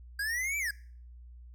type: linear two-way sweep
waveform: square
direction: up then down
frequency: 1600 to 2349 to 1600 Hz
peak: -31 dBFS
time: 0.19-0.71 s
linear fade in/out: 5 ms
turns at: 0.58 s
effects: noise-tail reverb RT60 0.5 s tail -22 dB re dry + added 60 Hz sine -47 dBFS peak until 1.54 s